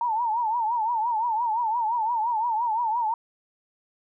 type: tone with vibrato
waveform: sine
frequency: 913 Hz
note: A#5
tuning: 36 cents flat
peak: -22 dBFS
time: 0.01-3.14 s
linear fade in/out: 2 ms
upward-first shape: triangle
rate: 5.8 Hz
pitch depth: 140 cents each way
effects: none